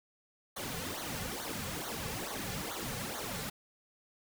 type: noise with flanger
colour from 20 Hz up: pink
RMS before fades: -39 dBFS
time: 0.56-3.5 s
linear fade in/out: 10 ms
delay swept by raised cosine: 0.38 to 3.18 ms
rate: 2.3 Hz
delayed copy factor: -0.85
effects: none